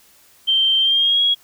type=tone with pitch glide; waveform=sine; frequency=3136 to 3313 Hz; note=G7 to G#7; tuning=0 to -5 cents; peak=-13 dBFS; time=0.47-1.35 s; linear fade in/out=20 ms; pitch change=+95 cents; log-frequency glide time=0.8-1.21 s; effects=white hiss -52 dBFS RMS until 1.43 s